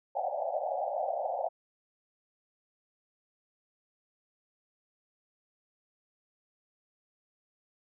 pink band-pass noise, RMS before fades -33 dBFS, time 0.15-1.49 s, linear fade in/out 10 ms, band 550 to 820 Hz, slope 96 dB/octave, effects none

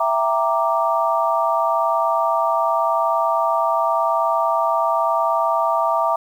sine chord, E half-diminished seventh, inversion none, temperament equal with one note detuned, 663.1 / 784 / 932.3 / 1174.7 Hz, E5 / G5 / Bb5 / D6, +10 / 0 / 0 / 0 cents, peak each -20 / -26 / -21 / -21 dBFS, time 0-6.16 s, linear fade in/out 5 ms, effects 8-bit

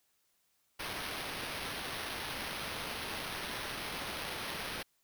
white noise with sample-and-hold, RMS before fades -40 dBFS, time 0.79-4.83 s, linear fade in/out 10 ms, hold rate 7350 Hz, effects white hiss -75 dBFS RMS until 5.03 s

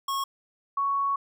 square / sine tone pair in turn, 1095 / 1112.9 Hz, C#6 / C#6, -22 / +6 cents, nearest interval unison, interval 28 cents, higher second, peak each -27 / -23 dBFS, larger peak second, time 0.08-0.24 / 0.77-1.16 s, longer second, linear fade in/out 5 ms, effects none

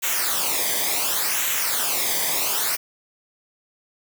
white noise with flanger, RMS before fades -23 dBFS, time 0.02-2.77 s, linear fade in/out 20 ms, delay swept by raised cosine 0.2 to 0.74 ms, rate 0.69 Hz, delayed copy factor -0.7, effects none

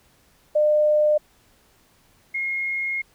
sine tone pair in turn, 603 / 2149 Hz, D5 / C7, +46 / +46 cents, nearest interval octave + minor seventh, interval 2200 cents, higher second, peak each -15 / -23 dBFS, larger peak first, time 0.55-1.18 / 2.34-3.02 s, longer second, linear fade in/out 10 ms, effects pink hiss -59 dBFS RMS until 3.14 s

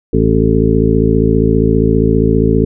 harmonic tone, 55 Hz, A1, in tune, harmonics 1 / 2 / 3 / 4 / 5 / 7 / 8, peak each -16 / -16 / -16 / -16 / -16 / -16 / -16 dBFS, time 0.13-2.65 s, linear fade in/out 5 ms, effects none

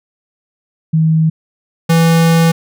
sine / square tone pair in turn, 159.5 / 165.24 Hz, D#3 / E3, +43 / +4 cents, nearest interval minor second, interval 61 cents, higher second, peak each -8 dBFS, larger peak neither, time 0.93-1.3 / 1.89-2.52 s, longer second, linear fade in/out 10 ms, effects none

